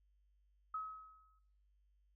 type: tone with exponential decay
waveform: sine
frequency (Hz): 1279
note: D#6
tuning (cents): +47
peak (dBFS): -37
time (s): 0.74-1.39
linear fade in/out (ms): 5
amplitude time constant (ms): 140
effects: noise-tail reverb RT60 0.7 s tail -23 dB re dry + added 50 Hz sine -70 dBFS peak until 2.15 s